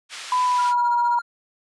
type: band-pass noise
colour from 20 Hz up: pink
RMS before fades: -36 dBFS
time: 0.09-0.74 s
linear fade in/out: 50 ms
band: 1700 to 6800 Hz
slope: 12 dB/octave
type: tone with pitch glide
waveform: sine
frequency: 1000 to 958.2 Hz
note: B5 to A#5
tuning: +21 to +47 cents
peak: -17 dBFS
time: 0.32-1.19 s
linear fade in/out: 2 ms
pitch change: -74 cents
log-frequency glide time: 0.42-0.91 s
type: tone with tremolo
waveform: triangle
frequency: 1396.9 Hz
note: F6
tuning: in tune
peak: -26 dBFS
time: 0.58-1.22 s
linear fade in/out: 10 ms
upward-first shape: sine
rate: 15 Hz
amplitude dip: 90%
effects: resampled to 24000 Hz